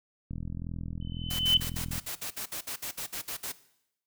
click train, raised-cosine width 5 ms, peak -25 dBFS, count 71, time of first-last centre 0.31-1.981 s, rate 41.9 Hz
sine tone with exponential growth, 3035 Hz, F#7, 43 cents sharp, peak -17 dBFS, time 1.01-1.57 s, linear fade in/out 2 ms, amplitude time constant 120 ms
white noise bursts, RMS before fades -36 dBFS, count 15, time 1.3-3.523 s, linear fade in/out 10 ms, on 95 ms, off 57 ms
effects noise-tail reverb RT60 0.8 s tail -17 dB re dry

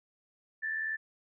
sine tone with amplitude modulation, 1760 Hz, A6, in tune, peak -29 dBFS, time 0.62-0.97 s, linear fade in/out 20 ms, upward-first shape sine, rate 80.9 Hz, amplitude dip 50%, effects none

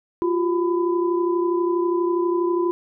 sine tone cluster, 347.7 / 380 / 1002 Hz, F4 / F#4 / B5, -8 / +46 / +25 cents, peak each -19 / -27 / -28 dBFS, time 0.22-2.71 s, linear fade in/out 0 ms, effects none

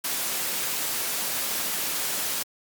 white noise, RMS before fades -28 dBFS, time 0.04-2.43 s, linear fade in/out 5 ms, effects high-pass 150 Hz 12 dB/octave + Opus 48 kbps

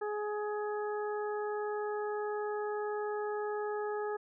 harmonic tone, 419.2 Hz, G#4, 16 cents sharp, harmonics 1 / 2 / 3 / 4, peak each -34 / -40 / -44 / -46 dBFS, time 0.01-4.17 s, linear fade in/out 10 ms, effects none

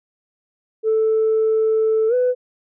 sine tone with pitch glide, 440 to 499.6 Hz, A4 to B4, 0 to +20 cents, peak -13 dBFS, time 0.83-2.35 s, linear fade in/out 50 ms, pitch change +220 cents, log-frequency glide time 2.08-2.14 s, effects tanh soft clip ceiling -11 dBFS

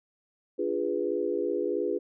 sine chord, D diminished seventh, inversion none, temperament equal with one note detuned, 293.7 / 349.2 / 412.2 / 493.9 Hz, D4 / F4 / Ab4 / Cb5, 0 / 0 / -13 / 0 cents, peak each -35 / -31 / -30 / -32 dBFS, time 0.58-1.99 s, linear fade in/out 20 ms, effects none

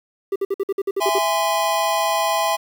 triangle tone bursts, 393 Hz, G4, 4 cents sharp, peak -16 dBFS, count 10, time 0.32-1.186 s, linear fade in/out 5 ms, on 38 ms, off 54 ms
square chord, E augmented, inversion none, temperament just, 659.3 / 824.1 / 1030.1 Hz, E5 / G#5 / B#5, 0 / -14 / -27 cents, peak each -23 dBFS, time 1-2.57 s, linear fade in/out 20 ms
effects 8-bit

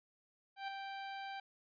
sawtooth tone with ADSR envelope, 784 Hz, G5, in tune, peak -34 dBFS, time 0.56-1.4 s, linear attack 120 ms, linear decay 4 ms, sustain -5 dB, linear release 4 ms, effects resampled to 11025 Hz

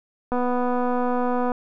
click train, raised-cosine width 1 ms, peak -12 dBFS, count 297, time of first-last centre 0.32-1.518 s, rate 247 Hz, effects none

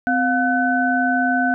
sine tone cluster, 257.1 / 711 / 1508 Hz, C4 / F5 / F#6, -30 / +31 / +32 cents, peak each -20 dBFS, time 0.07-1.54 s, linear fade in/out 0 ms, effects none

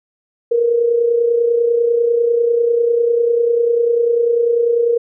sine tone with amplitude modulation, 470.3 Hz, A#4, 15 cents sharp, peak -9 dBFS, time 0.51-4.98 s, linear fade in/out 10 ms, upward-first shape sine, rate 30.1 Hz, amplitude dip 55%, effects none

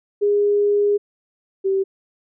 sine tone pair in turn, 410 / 387 Hz, G#4 / G4, -22 / -22 cents, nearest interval minor second, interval 100 cents, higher first, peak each -14 / -16 dBFS, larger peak first, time 0.21-0.98 / 1.64-1.84 s, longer first, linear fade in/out 20 ms, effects none

